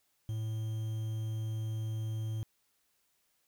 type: tone with quantisation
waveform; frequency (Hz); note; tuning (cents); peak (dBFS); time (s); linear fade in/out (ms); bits
triangle; 110; A2; 0; -31; 0.29-2.43; 0; 9
effects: white hiss -75 dBFS RMS until 3.47 s